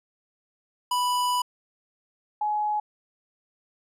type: tone pair in turn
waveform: square / sine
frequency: 987.8 / 842.7 Hz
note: B5 / G#5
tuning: 0 / +25 cents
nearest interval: minor third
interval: 275 cents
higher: first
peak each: -23 dBFS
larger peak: neither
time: 0.91-1.42 / 2.41-2.8 s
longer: first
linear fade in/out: 5 ms
effects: resampled to 32000 Hz